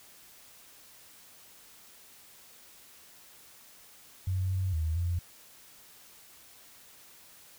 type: tone with pitch steps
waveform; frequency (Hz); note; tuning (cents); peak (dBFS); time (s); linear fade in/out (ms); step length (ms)
sine; 93.3 / 94 / 79.6 / 86.8; F#2 / F#2 / D#2 / F2; +15 / +28 / +40 / -10; -27; 4.27-5.19; 5; 230
effects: white hiss -55 dBFS RMS until 7.58 s